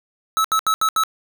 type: tone bursts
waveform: square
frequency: 1300 Hz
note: E6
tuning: 24 cents flat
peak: -16 dBFS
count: 5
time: 0.37-1.036 s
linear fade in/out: 0 ms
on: 74 ms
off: 74 ms
effects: none